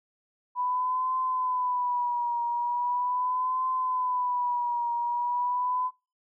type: tone with vibrato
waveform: sine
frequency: 987.8 Hz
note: B5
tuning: in tune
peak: -25 dBFS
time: 0.55-5.91 s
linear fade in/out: 50 ms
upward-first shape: triangle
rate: 0.4 Hz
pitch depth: 75 cents each way
effects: noise-tail reverb RT60 0.3 s tail -25 dB re dry